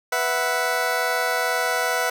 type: chord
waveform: 20% pulse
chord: B suspended fourth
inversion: none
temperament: just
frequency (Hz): 493.9 / 658.5 / 740.8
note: B4 / E5 / F#5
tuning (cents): 0 / -2 / +2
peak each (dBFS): -21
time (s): 0.12-2.1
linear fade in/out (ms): 5
effects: none